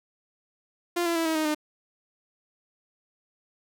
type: tone with pitch steps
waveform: sawtooth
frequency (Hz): 347.6 / 338.3 / 329.2 / 320.4 / 311.8 / 303.5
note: F4 / E4 / E4 / E4 / D#4 / D#4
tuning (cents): -8 / +45 / -2 / -49 / +4 / -43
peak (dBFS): -20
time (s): 0.96-1.548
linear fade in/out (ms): 10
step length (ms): 98
effects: none